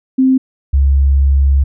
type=tone pair in turn; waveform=sine; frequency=261.6 / 68.77 Hz; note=C4 / C#2; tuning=0 / -13 cents; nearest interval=octave + major seventh; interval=2313 cents; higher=first; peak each=-7 dBFS; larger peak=neither; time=0.18-0.38 / 0.73-1.64 s; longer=second; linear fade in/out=10 ms; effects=none